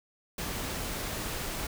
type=noise; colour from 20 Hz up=pink; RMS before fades=-35 dBFS; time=0.38-1.67 s; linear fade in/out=5 ms; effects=none